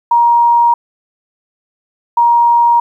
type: tone pair in turn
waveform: sine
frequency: 944 / 944 Hz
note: A#5 / A#5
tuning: +22 / +22 cents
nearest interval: unison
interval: 0 cents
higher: neither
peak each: -6 dBFS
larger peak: neither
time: 0.11-0.74 / 2.17-2.8 s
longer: neither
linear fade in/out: 5 ms
effects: 8-bit